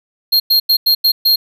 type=tone bursts at uneven times; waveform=square; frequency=4225 Hz; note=C8; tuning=16 cents sharp; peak=-9 dBFS; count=6; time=0.32-0.4 / 0.5-0.6 / 0.69-0.77 / 0.86-0.95 / 1.04-1.12 / 1.25-1.36 s; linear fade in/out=10 ms; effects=none